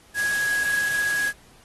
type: tone in noise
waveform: sine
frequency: 1661.2 Hz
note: G#6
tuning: in tune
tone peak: -21 dBFS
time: 0.14-1.33 s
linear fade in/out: 50 ms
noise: white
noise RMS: -32 dBFS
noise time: 0.14-1.33 s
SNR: +8 dB
effects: pink hiss -54 dBFS RMS until 1.64 s + AAC 32 kbps